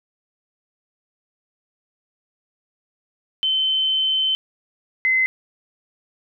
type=tone pair in turn; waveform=sine; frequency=3073 / 2051 Hz; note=G7 / C7; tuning=-35 / -35 cents; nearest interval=perfect fifth; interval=700 cents; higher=first; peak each=-17 / -15 dBFS; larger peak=second; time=3.43-4.35 / 5.05-5.26 s; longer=first; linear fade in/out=0 ms; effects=none